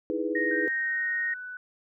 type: chord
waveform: sine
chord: E major seventh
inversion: third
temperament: equal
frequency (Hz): 311.1 / 329.6 / 415.3 / 493.9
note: D#4 / E4 / G#4 / B4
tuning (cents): 0 / 0 / 0 / 0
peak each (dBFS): -32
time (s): 0.1-0.68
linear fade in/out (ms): 0
type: tone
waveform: sine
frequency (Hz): 1864.7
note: A#6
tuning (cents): 0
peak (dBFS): -26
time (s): 0.35-1.34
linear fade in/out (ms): 5
type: tone with pitch glide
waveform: sine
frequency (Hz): 1563 to 1489.8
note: G6 to F#6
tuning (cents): -6 to +11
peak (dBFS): -36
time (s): 0.51-1.57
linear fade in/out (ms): 2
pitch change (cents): -83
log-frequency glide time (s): 0.74-1.09
effects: none